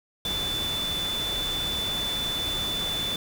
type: tone in noise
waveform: sine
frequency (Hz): 3501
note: A7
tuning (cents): -9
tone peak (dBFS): -27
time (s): 0.25-3.16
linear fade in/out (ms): 2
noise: pink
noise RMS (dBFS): -34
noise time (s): 0.25-3.16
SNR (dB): +4
effects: none